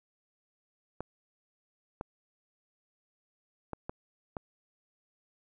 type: clicks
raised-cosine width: 1 ms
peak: -22 dBFS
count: 5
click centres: 1.006 / 2.011 / 3.733 / 3.895 / 4.368 s
effects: none